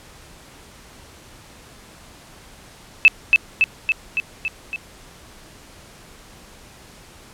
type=tone with echo; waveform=sine; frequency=2623 Hz; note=E7; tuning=9 cents flat; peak=-5 dBFS; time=3.05-3.08 s; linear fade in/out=0 ms; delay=280 ms; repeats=6; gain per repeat=-3 dB; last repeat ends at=4.76 s; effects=pink hiss -45 dBFS RMS until 7.33 s + low-pass 11000 Hz 12 dB/octave